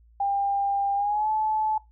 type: tone with pitch glide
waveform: sine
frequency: 798 to 865.2 Hz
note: G5 to A5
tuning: +31 to -29 cents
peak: -22 dBFS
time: 0.2-1.78 s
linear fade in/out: 5 ms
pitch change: +140 cents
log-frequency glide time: 0.95-1.29 s
effects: noise-tail reverb RT60 0.2 s tail -21 dB re dry + added 57 Hz sine -53 dBFS peak until 1.91 s